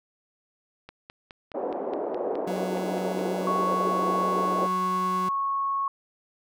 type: click train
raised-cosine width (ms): 0.3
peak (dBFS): -26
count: 12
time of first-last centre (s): 0.89-3.191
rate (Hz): 4.78
type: band-pass noise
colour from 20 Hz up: white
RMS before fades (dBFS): -30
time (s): 1.54-4.67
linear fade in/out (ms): 10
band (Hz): 310 to 660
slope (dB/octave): 24
type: tone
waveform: 30% pulse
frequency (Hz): 185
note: F#3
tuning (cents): 0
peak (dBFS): -28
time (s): 2.47-5.29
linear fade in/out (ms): 5
type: tone with pitch glide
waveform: sine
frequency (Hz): 1108.7 to 1100.4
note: C#6 to C#6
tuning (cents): 0 to -13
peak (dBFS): -24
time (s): 3.47-5.88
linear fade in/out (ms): 2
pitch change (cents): -13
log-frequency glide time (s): 4.04-4.85
effects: none